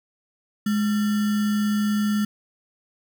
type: tone with sample-and-hold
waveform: sine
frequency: 209.2 Hz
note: G#3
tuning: 13 cents sharp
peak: -19 dBFS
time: 0.66-2.25 s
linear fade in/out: 5 ms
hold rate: 1575 Hz
effects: none